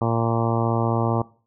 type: harmonic tone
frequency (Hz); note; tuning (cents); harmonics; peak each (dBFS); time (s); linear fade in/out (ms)
115.3; A#2; -19; 1 / 2 / 3 / 4 / 5 / 6 / 7 / 8 / 9 / 10; -23 / -26 / -28 / -29 / -30 / -31 / -31 / -32 / -33 / -33; 0.01-1.22; 5
effects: noise-tail reverb RT60 0.4 s tail -20 dB re dry